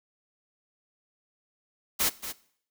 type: noise with echo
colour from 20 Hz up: white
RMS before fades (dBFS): -25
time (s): 1.99-2.1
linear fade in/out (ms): 20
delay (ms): 230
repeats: 1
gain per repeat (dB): -11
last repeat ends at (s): 2.33
effects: noise-tail reverb RT60 0.6 s tail -19 dB re dry